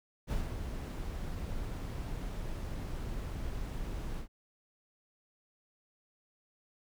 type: noise with ADSR envelope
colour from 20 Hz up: brown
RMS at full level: -32 dBFS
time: 0.27-4.28 s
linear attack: 43 ms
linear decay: 170 ms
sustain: -6 dB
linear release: 93 ms
effects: none